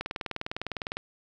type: click train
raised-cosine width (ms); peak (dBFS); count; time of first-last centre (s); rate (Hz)
0.3; -16; 20; 0.01-0.97; 19.8
effects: none